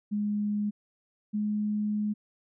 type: tone pair in turn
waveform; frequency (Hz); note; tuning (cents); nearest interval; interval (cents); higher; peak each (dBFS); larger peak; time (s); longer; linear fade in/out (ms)
sine; 207.7 / 210; G#3 / G#3; 0 / +19; unison; 19; second; -26; neither; 0.11-0.71 / 1.33-2.14; second; 20
effects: none